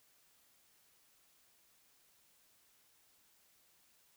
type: silence
effects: white hiss -70 dBFS RMS until 4.16 s